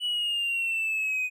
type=exponential sweep; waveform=triangle; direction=down; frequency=2960 to 2489 Hz; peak=-23 dBFS; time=0-1.3 s; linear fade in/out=50 ms; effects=tanh soft clip ceiling -20 dBFS